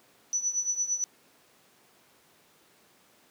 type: tone with tremolo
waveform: sine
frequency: 5950 Hz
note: F#8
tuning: 9 cents sharp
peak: -23 dBFS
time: 0.33-1.04 s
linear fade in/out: 0 ms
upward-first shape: triangle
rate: 8.8 Hz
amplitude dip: 85%
effects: pink hiss -61 dBFS RMS until 3.3 s + high-pass 200 Hz 12 dB/octave